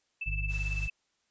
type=tone with tremolo; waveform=sine; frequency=2637 Hz; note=E7; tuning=in tune; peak=-31 dBFS; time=0.21-0.9 s; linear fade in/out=5 ms; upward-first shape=sine; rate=18 Hz; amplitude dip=80%
type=harmonic tone; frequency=50.2 Hz; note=G1; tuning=42 cents sharp; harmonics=1 / 2 / 3; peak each=-31 / -39 / -43 dBFS; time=0.26-0.88 s; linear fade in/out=10 ms
type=noise; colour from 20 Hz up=white; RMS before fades=-47 dBFS; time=0.48-0.9 s; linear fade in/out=50 ms
effects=white hiss -75 dBFS RMS until 1.3 s + resampled to 16000 Hz